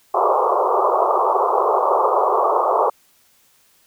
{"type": "band-pass noise", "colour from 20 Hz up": "white", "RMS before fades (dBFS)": -17, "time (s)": [0.14, 2.9], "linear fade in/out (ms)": 5, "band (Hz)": [370, 1200], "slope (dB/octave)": 96, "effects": ["white hiss -57 dBFS RMS until 3.86 s"]}